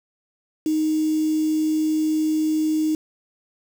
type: tone with quantisation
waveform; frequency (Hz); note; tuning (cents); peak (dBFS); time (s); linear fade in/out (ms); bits
sine; 311.1; D#4; 0; -18; 0.66-2.95; 2; 6
effects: none